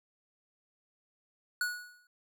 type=tone with exponential decay; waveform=square; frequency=1463 Hz; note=F#6; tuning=20 cents flat; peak=-28 dBFS; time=1.61-2.07 s; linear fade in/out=2 ms; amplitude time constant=100 ms; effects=none